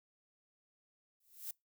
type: noise with exponential growth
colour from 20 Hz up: violet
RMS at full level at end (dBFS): -39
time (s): 1.2-1.51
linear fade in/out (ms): 5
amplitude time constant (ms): 66
effects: noise-tail reverb RT60 0.2 s tail -25 dB re dry